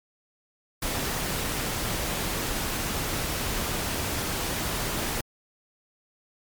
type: noise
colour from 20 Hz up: pink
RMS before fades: -29 dBFS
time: 0.82-5.21 s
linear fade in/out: 5 ms
effects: MP3 96 kbps